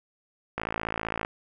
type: click train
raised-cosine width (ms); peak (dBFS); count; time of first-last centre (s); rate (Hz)
0.5; -14; 38; 0.58-1.249; 55.3
effects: none